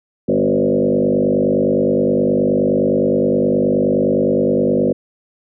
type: tone with frequency modulation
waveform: sine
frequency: 370 Hz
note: F#4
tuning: in tune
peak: -12 dBFS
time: 0.28-4.93 s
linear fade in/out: 10 ms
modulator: 49.6 Hz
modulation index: 3.9
effects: none